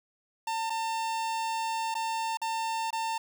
45% pulse tone with dropouts, 900 Hz, A5, 39 cents sharp, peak -29 dBFS, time 0.47-3.18 s, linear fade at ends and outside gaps 5 ms, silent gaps 0.698-0.702 / 1.943-1.951 / 2.372-2.416 / 2.906-2.928 s, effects none

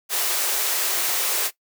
white high-pass noise, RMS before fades -23 dBFS, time 0.09-1.51 s, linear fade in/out 50 ms, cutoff 330 Hz, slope 96 dB/octave, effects noise-tail reverb RT60 0.1 s tail -17 dB re dry

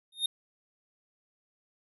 square tone with exponential growth, 3686 Hz, A#7, 20 cents flat, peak -23 dBFS, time 0.12-0.26 s, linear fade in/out 5 ms, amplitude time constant 29 ms, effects resampled to 32000 Hz

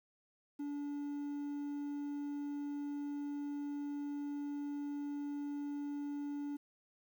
triangle tone with quantisation, 288.2 Hz, D4, 33 cents flat, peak -36 dBFS, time 0.59-6.57 s, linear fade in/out 10 ms, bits 11, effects none

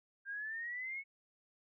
sine exponential sweep, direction up, 1589 to 2217 Hz, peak -39 dBFS, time 0.25-1.04 s, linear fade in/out 50 ms, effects none

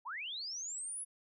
sine linear sweep, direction up, 810 to 10548 Hz, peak -39 dBFS, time 0.05-1.05 s, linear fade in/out 20 ms, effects none

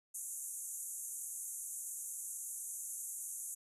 white band-pass noise, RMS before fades -44 dBFS, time 0.14-3.55 s, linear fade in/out 10 ms, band 6400 to 12000 Hz, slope 96 dB/octave, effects none

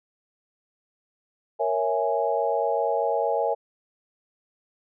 sine chord, A# half-diminished seventh, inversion none, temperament equal, 466.2 / 554.4 / 659.3 / 830.6 Hz, A#4 / C#5 / E5 / G#5, 0 / 0 / 0 / 0 cents, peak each -27 dBFS, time 1.59-3.55 s, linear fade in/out 20 ms, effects none

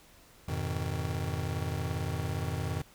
square chord, F half-diminished seventh, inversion none, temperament just, 87.31 / 104.77 / 125.72 / 157.15 Hz, F2 / Ab2 / Cb3 / Eb3, 0 / +16 / +31 / +18 cents, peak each -36 / -39 / -38 / -38 dBFS, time 0.48-2.82 s, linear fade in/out 5 ms, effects pink hiss -58 dBFS RMS until 2.94 s

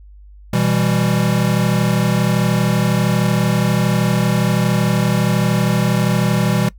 square chord, E minor, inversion second, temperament equal with one note detuned, 123.47 / 164.81 / 197.48 Hz, B2 / E3 / G3, 0 / 0 / +13 cents, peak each -19 dBFS, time 0.53-6.69 s, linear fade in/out 5 ms, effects noise-tail reverb RT60 0.1 s tail -21 dB re dry + added 50 Hz sine -38 dBFS peak until 6.78 s

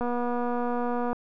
click train, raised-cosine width 1 ms, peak -17 dBFS, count 272, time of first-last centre 0.01-1.13 s, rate 242 Hz, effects none

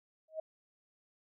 sine tone with exponential growth, 633 Hz, D#5, 30 cents sharp, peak -32 dBFS, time 0.28-0.4 s, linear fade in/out 5 ms, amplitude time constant 26 ms, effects none

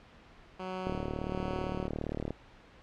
10% pulse tone with tremolo, 185.9 Hz, F#3, 8 cents sharp, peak -27 dBFS, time 0.59-1.88 s, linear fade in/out 10 ms, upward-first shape sine, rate 1.3 Hz, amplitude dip 60%
click train, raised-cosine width 2 ms, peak -21 dBFS, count 55, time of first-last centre 0.87-2.306 s, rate 37.6 Hz
effects pink hiss -56 dBFS RMS until 2.82 s + low-pass 3000 Hz 12 dB/octave

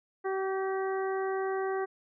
harmonic tone with a mistuned harmonic, 383.3 Hz, G4, 39 cents flat, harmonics 1 / 2 / 3 / 4 / 5, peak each -30 / -36 / -40 / -42 / -44 dBFS, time 0.24-1.86 s, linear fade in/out 20 ms, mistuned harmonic 4, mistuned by +23 cents, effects none

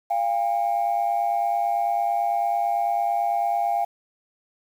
sine tone pair together, 695 / 804 Hz, F5 / G5, -9 / +44 cents, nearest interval minor third, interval 253 cents, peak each -22 / -22 dBFS, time 0.1-3.85 s, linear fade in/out 10 ms, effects tanh soft clip ceiling -15 dBFS + 8-bit

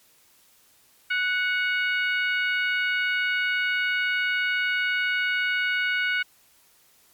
harmonic tone with a mistuned harmonic, 740 Hz, F#5, in tune, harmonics 2 / 3 / 4 / 5 / 6, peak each -24 / -27 / -31 / -41 / -44 dBFS, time 1.1-6.23 s, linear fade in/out 10 ms, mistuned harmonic 4, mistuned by -39 cents, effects white hiss -59 dBFS RMS until 7.13 s + MP3 96 kbps

